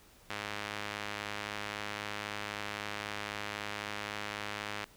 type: tone with band-pass filter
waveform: sawtooth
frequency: 103.83 Hz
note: G#2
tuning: in tune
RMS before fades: -40 dBFS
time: 0.3-4.85 s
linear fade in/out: 5 ms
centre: 2300 Hz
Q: 0.86
effects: pink hiss -60 dBFS RMS until 4.96 s